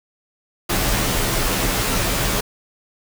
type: noise with comb filter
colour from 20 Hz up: pink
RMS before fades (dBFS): -20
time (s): 0.69-2.41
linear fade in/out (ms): 10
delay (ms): 13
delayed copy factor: -0.85
effects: none